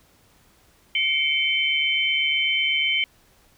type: tone cluster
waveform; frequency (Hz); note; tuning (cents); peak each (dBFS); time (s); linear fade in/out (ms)
sine; 2157 / 2305 / 3077; C#7 / D7 / G7; -48 / -33 / -33; -26 / -24 / -22; 0.95-3.04; 2
effects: pink hiss -58 dBFS RMS until 3.57 s